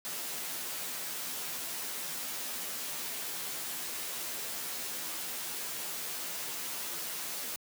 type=noise with comb filter; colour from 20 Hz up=white; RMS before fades=-38 dBFS; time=0.05-7.56 s; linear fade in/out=0 ms; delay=12 ms; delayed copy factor=+0.7; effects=high-pass 150 Hz 12 dB/octave